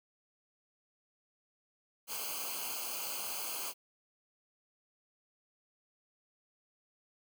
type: noise with comb filter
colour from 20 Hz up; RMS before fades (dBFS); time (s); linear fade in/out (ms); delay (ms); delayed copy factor
white; -39; 2.07-3.74; 50; 0.54; -1
effects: none